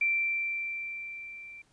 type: tone with level ramp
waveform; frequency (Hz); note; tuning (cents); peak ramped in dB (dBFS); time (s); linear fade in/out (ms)
sine; 2349; D7; 0; -23 to -44; 0.01-1.62; 5
effects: pink hiss -67 dBFS RMS until 1.72 s + resampled to 22050 Hz